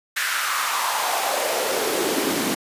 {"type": "noise with high-pass filter sweep", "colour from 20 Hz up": "pink", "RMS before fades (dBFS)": -23, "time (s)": [0.16, 2.55], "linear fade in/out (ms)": 10, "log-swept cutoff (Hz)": [1700, 240], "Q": 3, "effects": ["resampled to 32000 Hz"]}